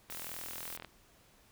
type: noise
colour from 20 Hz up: blue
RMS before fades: -44 dBFS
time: 0.1-0.77 s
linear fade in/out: 5 ms
type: click train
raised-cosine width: 0.3 ms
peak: -28 dBFS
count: 32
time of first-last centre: 0.1-0.847 s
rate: 41.5 Hz
effects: pink hiss -64 dBFS RMS until 1.51 s